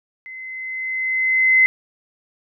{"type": "tone with level ramp", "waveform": "sine", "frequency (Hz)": 2051, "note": "C7", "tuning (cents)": -35, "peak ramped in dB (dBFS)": [-33, -9], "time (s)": [0.26, 1.66], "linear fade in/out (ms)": 0, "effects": []}